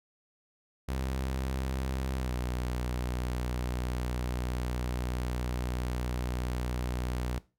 sawtooth tone with pitch glide, 65.6 to 61.56 Hz, C2 to B1, +5 to -5 cents, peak -27 dBFS, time 0.88-7.39 s, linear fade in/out 10 ms, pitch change -110 cents, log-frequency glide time 2.15-2.33 s, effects noise-tail reverb RT60 0.3 s tail -19 dB re dry

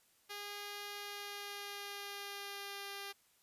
5% pulse tone with pitch glide, 408.9 to 399.3 Hz, G#4 to G4, -27 to +32 cents, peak -32 dBFS, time 0.29-3.13 s, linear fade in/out 20 ms, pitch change -41 cents, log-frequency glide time 0.92-2.89 s, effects white hiss -71 dBFS RMS until 3.42 s + resampled to 32000 Hz

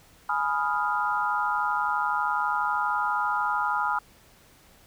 sine chord, F half-diminished seventh, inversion first, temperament equal with one note detuned, 835.9 / 987.8 / 1244.5 / 1396.9 Hz, Ab5 / Cb6 / Eb6 / F6, +11 / 0 / 0 / 0 cents, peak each -29 dBFS, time 0.29-3.99 s, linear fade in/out 5 ms, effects pink hiss -56 dBFS RMS until 4.86 s

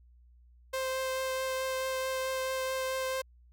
sawtooth tone with vibrato, 523.3 Hz, C5, in tune, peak -27 dBFS, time 0.73-3.22 s, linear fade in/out 10 ms, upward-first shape triangle, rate 4.6 Hz, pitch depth 10 cents each way, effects added 60 Hz sine -56 dBFS peak until 3.52 s

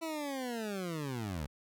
20% pulse linear sweep, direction down, 331.1 to 66.1 Hz, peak -31 dBFS, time 0.01-1.47 s, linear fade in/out 20 ms, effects none

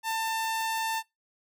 sawtooth tone, 894 Hz, A5, 27 cents sharp, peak -24 dBFS, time 0.03-1.03 s, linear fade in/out 50 ms, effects noise-tail reverb RT60 0.2 s tail -24 dB re dry

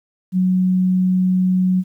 sine tone, 184.5 Hz, F#3, 5 cents flat, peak -13 dBFS, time 0.32-1.84 s, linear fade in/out 50 ms, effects 9-bit

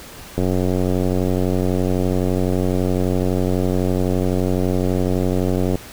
click train, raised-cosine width 2 ms, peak -7 dBFS, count 495, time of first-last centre 0.38-5.755 s, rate 91.9 Hz, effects pink hiss -38 dBFS RMS until 5.92 s

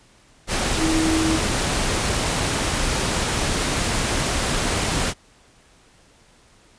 sine tone in noise, 320 Hz, D#4, 49 cents sharp, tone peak -19 dBFS, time 0.77-1.4 s, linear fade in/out 50 ms, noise pink, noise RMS -22 dBFS, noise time 0.47-5.14 s, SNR 0 dB, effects pink hiss -54 dBFS RMS until 6.78 s + resampled to 22050 Hz

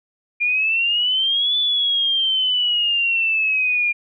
sine exponential two-way sweep, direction up then down, 2400 to 3490 to 2400 Hz, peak -16 dBFS, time 0.4-3.93 s, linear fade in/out 20 ms, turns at 1.57 s, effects none

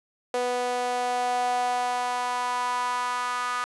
sawtooth tone with high-pass filter sweep, 246.9 Hz, B3, in tune, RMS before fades -27 dBFS, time 0.34-3.64 s, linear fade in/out 0 ms, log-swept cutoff 560 to 1200 Hz, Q 4.8, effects resampled to 24000 Hz

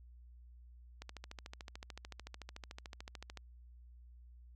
click train, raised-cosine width 0.2 ms, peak -29 dBFS, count 33, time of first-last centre 1.02-3.373 s, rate 13.6 Hz, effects added 60 Hz sine -54 dBFS peak until 4.55 s + MP3 96 kbps

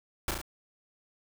pink noise with echo, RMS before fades -30 dBFS, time 0.28-0.31 s, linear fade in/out 2 ms, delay 35 ms, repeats 3, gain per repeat -3 dB, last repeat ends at 0.415 s, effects none

